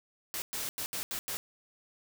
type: noise bursts at uneven times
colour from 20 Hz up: white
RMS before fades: -36 dBFS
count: 6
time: 0.34-0.42 / 0.53-0.69 / 0.78-0.86 / 0.93-1.03 / 1.11-1.19 / 1.28-1.37 s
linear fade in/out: 0 ms
effects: none